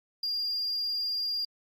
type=tone; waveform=sine; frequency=4806 Hz; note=D8; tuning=39 cents sharp; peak=-26 dBFS; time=0.23-1.45 s; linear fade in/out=5 ms; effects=tanh soft clip ceiling -27 dBFS + Opus 48 kbps